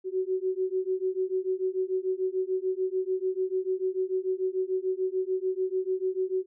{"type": "beating tone pair", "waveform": "sine", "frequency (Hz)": [371, 377.8], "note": ["F#4", "F#4"], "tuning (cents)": [5, 36], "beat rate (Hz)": 6.8, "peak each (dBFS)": -29, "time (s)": [0.04, 6.46], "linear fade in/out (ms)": 50, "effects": []}